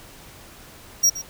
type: tone with echo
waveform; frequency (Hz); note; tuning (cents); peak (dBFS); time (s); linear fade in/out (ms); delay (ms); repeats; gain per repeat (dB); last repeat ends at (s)
square; 5670; F8; +25; -14; 1.03-1.1; 10; 120; 1; -15; 1.22
effects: pink hiss -45 dBFS RMS until 1.29 s